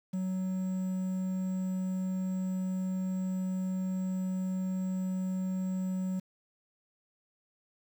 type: tone with quantisation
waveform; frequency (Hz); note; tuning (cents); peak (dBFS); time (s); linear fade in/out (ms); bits
triangle; 186.6; F#3; +15; -28; 0.13-6.2; 10; 9
effects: none